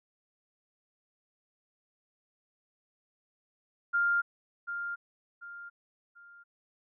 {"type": "tone with echo", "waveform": "sine", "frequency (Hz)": 1400, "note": "F6", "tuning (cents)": 4, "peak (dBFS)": -24, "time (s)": [3.93, 4.22], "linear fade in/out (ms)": 20, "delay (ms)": 740, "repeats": 3, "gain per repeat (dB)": -9, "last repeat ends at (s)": 6.44, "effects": []}